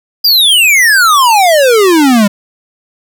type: exponential sweep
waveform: square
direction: down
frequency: 4932 to 196 Hz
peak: -5 dBFS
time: 0.24-2.28 s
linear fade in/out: 10 ms
effects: none